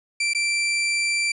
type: tone with dropouts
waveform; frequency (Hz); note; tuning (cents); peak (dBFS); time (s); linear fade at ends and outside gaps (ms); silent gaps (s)
sawtooth; 2347; D7; -2; -17; 0.2-1.32; 5; 0.335-0.348
effects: resampled to 24000 Hz + 9-bit